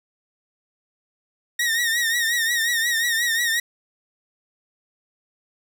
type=tone with vibrato; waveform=sawtooth; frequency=1864 Hz; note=A#6; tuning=1 cent flat; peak=-16 dBFS; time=1.59-3.6 s; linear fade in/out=5 ms; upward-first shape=triangle; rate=5.6 Hz; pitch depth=84 cents each way; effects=none